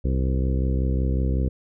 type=harmonic tone with a mistuned harmonic; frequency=65.41 Hz; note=C2; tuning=in tune; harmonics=1 / 2 / 3 / 4 / 5 / 6 / 7 / 8; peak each=-21 / -27 / -31 / -33 / -35 / -37 / -38 / -39 dBFS; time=0.04-1.49 s; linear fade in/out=10 ms; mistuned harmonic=8; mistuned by=-17 cents; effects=none